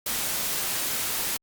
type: noise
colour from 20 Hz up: white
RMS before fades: -28 dBFS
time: 0.06-1.37 s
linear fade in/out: 5 ms
effects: Opus 48 kbps